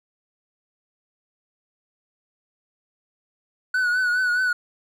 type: tone with vibrato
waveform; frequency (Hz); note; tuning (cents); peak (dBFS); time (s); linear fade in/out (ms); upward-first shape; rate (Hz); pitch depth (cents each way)
triangle; 1480; F#6; 0; -17; 3.74-4.53; 5; triangle; 4.8; 56
effects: none